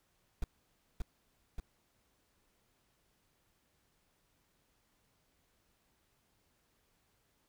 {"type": "noise with echo", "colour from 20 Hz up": "brown", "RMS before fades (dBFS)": -32, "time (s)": [0.42, 0.44], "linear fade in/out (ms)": 2, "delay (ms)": 580, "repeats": 2, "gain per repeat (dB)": -3, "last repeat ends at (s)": 1.6, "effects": ["pink hiss -75 dBFS RMS until 7.48 s"]}